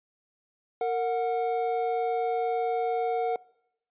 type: tone pair together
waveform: triangle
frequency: 461 / 732.3 Hz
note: A#4 / F#5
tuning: -19 / -18 cents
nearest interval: minor sixth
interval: 801 cents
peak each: -26 dBFS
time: 0.81-3.36 s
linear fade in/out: 2 ms
effects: noise-tail reverb RT60 0.8 s tail -23 dB re dry + resampled to 8000 Hz